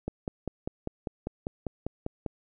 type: click train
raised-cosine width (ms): 2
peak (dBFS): -18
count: 12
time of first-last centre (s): 0.08-2.263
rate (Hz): 5.04
effects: none